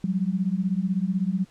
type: beating tone pair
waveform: sine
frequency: 180 / 196 Hz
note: F#3 / G3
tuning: -47 / 0 cents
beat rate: 16 Hz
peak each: -25 dBFS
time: 0.04-1.45 s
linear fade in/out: 2 ms
effects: pink hiss -58 dBFS RMS until 1.5 s + low-pass 8000 Hz 12 dB/octave